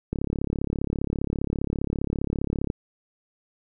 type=click train; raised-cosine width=3 ms; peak=-13 dBFS; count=91; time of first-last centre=0.13-2.701 s; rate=35 Hz; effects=none